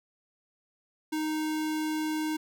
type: tone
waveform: square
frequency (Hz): 310.3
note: D#4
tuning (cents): -5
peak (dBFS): -29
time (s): 1.12-2.37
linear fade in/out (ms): 10
effects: none